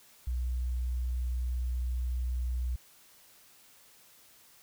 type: tone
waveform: sine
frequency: 61.74 Hz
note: B1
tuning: in tune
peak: -29 dBFS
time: 0.27-2.76 s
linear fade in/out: 5 ms
effects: white hiss -59 dBFS RMS until 4.62 s